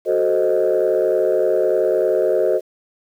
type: chord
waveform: sine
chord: F# diminished seventh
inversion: none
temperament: equal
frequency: 370 / 440 / 523.3 / 622.3 Hz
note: F#4 / A4 / C5 / Eb5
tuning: 0 / 0 / 0 / 0 cents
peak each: -19 dBFS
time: 0.05-2.61 s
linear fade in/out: 50 ms
effects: tanh soft clip ceiling -8 dBFS + 8-bit